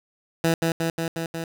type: tone with echo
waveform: 15% pulse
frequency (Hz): 164.81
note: E3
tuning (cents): 0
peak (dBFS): -12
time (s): 0.44-0.54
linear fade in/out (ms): 2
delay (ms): 180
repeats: 5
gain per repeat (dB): -2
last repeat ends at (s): 1.44
effects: none